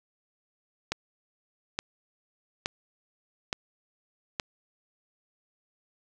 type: click train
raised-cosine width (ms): 0.2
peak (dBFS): -11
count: 5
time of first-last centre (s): 0.92-4.398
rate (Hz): 1.15
effects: none